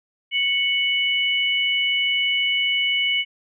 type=tone pair together; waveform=sine; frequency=2217 / 2959 Hz; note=C#7 / F#7; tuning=0 / -1 cents; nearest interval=perfect fourth; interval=499 cents; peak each=-21 dBFS; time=0.31-3.25 s; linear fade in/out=50 ms; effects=none